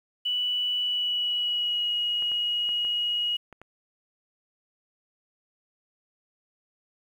sine tone with pitch glide, 2960 to 2896 Hz, F#7 to F#7, 0 to -38 cents, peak -24 dBFS, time 0.25-3.37 s, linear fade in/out 10 ms, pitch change -38 cents, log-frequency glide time 0.79-1.92 s
clicks, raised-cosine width 0.5 ms, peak -30 dBFS, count 6, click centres 2.224 / 2.317 / 2.691 / 2.849 / 3.527 / 3.616 s
effects 9-bit

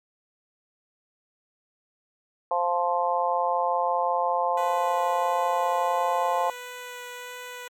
harmonic tone, 174.8 Hz, F3, 2 cents sharp, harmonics 3 / 4 / 5 / 6, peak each -28 / -27 / -26 / -28 dBFS, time 2.51-6.5 s, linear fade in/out 2 ms
10% pulse tone with vibrato, 493.9 Hz, B4, in tune, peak -28 dBFS, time 4.57-7.68 s, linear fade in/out 5 ms, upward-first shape sine, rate 1.5 Hz, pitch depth 8 cents each way
effects MP3 96 kbps

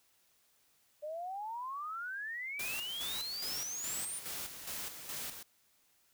sine exponential sweep, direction up, 588 to 9560 Hz, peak -38 dBFS, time 1.02-4.2 s, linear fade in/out 20 ms
white noise with tremolo, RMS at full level -41 dBFS, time 2.59-5.43 s, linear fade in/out 5 ms, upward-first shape square, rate 2.4 Hz, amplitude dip 55%
effects white hiss -71 dBFS RMS until 6.13 s

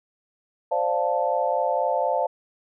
sine chord, D minor seventh, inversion third, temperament equal, 523.3 / 587.3 / 698.5 / 880 Hz, C5 / D5 / F5 / A5, 0 / 0 / 0 / 0 cents, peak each -26 dBFS, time 0.71-2.27 s, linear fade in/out 10 ms, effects none

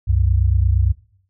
sine tone pair together, 65.73 / 94.4 Hz, C2 / F#2, +9 / +35 cents, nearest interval tritone, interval 626 cents, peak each -16 dBFS, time 0.07-0.93 s, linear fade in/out 20 ms, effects noise-tail reverb RT60 0.6 s tail -19 dB re dry

